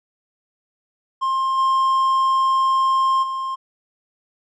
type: tone with level steps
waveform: triangle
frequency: 1060 Hz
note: C6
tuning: 22 cents sharp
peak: -16 / -13 / -21 dBFS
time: 1.21-3.56 s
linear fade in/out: 20 ms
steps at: 1.57 / 3.22 s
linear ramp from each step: 20 ms
effects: resampled to 22050 Hz